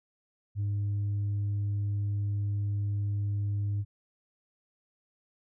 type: tone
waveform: sine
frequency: 101.9 Hz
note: G#2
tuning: 32 cents flat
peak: -25 dBFS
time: 0.55-3.85 s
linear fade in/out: 50 ms
effects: tanh soft clip ceiling -26 dBFS